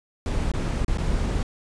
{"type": "noise with dropouts", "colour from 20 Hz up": "brown", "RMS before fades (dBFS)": -24, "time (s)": [0.26, 1.43], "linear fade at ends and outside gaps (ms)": 1, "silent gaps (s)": [[0.517, 0.537], [0.847, 0.88], [0.974, 0.983]], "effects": ["resampled to 22050 Hz"]}